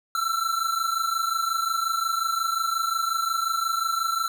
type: tone pair together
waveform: square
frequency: 1329.4 / 1355 Hz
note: E6 / E6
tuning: +14 / +47 cents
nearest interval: unison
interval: 33 cents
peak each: -27 dBFS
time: 0.15-4.28 s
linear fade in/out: 2 ms
effects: none